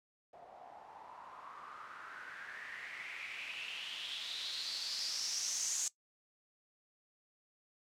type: noise with low-pass filter sweep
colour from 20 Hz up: blue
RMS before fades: -43 dBFS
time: 0.33-5.88 s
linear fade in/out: 2 ms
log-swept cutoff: 670 to 7000 Hz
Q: 5.6
effects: noise-tail reverb RT60 0.1 s tail -18 dB re dry